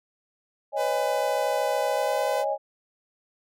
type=chord; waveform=sine; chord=C# suspended second; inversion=none; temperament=equal with one note detuned; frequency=554.4 / 622.3 / 821.5 Hz; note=C#5 / D#5 / G#5; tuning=0 / 0 / -19 cents; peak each=-28 dBFS; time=0.72-2.58 s; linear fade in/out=50 ms
type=tone with pitch glide; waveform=sawtooth; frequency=501 to 505.4 Hz; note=B4 to B4; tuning=+25 to +40 cents; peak=-25 dBFS; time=0.76-2.45 s; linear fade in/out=50 ms; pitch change=+15 cents; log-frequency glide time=1.89-2.15 s
effects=none